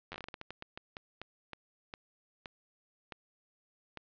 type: slowing click train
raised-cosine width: 0.3 ms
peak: -26 dBFS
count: 20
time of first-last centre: 0.12-3.973 s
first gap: 10 ms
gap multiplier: 1.28
effects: resampled to 11025 Hz + 9-bit